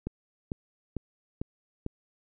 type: click train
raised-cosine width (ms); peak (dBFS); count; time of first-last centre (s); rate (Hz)
3; -19; 5; 0.07-1.864; 2.23
effects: none